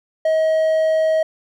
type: tone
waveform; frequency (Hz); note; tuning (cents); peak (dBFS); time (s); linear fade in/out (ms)
triangle; 635; D#5; +35; -12; 0.25-1.23; 5
effects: none